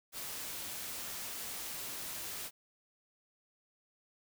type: noise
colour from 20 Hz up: white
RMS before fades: -42 dBFS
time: 0.12-2.51 s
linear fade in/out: 50 ms
effects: none